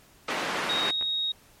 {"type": "band-pass noise", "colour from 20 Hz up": "white", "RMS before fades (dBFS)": -30, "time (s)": [0.28, 0.91], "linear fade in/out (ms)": 5, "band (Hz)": [200, 2100], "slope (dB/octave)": 12}
{"type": "tone", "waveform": "sine", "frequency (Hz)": 3760, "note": "A#7", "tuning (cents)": 14, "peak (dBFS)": -25, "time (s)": [0.69, 1.32], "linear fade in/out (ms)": 5}
{"type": "clicks", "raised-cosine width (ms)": 0.5, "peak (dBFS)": -25, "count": 2, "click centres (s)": [1.012, 1.025]}
{"effects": ["pink hiss -57 dBFS RMS until 1.6 s", "MP3 64 kbps"]}